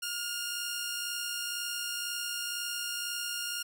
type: tone pair together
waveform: 15% pulse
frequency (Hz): 1423 / 2784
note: F6 / F7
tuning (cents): +32 / -6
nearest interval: octave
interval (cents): 1162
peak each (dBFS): -30 / -29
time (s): 0.02-3.63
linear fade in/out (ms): 10
effects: none